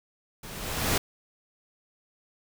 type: noise with level ramp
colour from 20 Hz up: pink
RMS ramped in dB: -43 to -23 dBFS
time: 0.43-0.98 s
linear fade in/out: 5 ms
effects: none